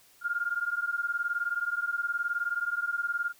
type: beating tone pair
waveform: sine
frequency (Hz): 1400 / 1419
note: F6 / F6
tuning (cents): +4 / +27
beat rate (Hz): 19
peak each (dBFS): -31 / -31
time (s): 0.21-3.33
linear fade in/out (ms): 50
effects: white hiss -60 dBFS RMS until 3.39 s